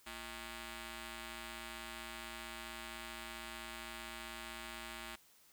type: ring-modulated tone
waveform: 5% pulse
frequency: 288.4 Hz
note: D4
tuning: 31 cents flat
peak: -31 dBFS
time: 0.06-5.16 s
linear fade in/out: 10 ms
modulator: 519 Hz
effects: white hiss -66 dBFS RMS until 5.52 s